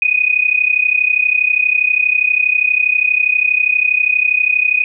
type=tone with amplitude modulation; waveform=sine; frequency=2489 Hz; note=D#7; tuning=in tune; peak=-7 dBFS; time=0.02-4.84 s; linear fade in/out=2 ms; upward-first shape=sine; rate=32.4 Hz; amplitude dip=85%; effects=none